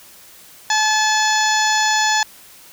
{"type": "harmonic tone", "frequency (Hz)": 862, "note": "A5", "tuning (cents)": -36, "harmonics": [1, 2, 3, 4, 5, 6, 7, 8], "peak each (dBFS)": [-18, -19, -29, -25, -26, -26, -28, -24], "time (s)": [0.7, 2.23], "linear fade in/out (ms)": 2, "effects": ["white hiss -44 dBFS RMS until 2.72 s"]}